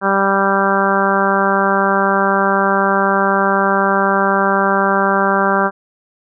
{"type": "harmonic tone", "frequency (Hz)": 196, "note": "G3", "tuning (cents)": 0, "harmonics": [1, 2, 3, 4, 5, 6, 7, 8], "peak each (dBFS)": [-20, -20, -20, -20, -20, -20, -20, -20], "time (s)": [0.01, 5.71], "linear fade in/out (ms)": 50, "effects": []}